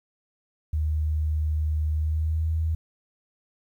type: tone with pitch glide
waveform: sine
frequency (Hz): 77 to 80.13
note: D#2 to E2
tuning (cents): -17 to -49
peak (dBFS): -22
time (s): 0.73-2.75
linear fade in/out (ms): 5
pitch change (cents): +68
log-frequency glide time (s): 1.94-2.49
effects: 10-bit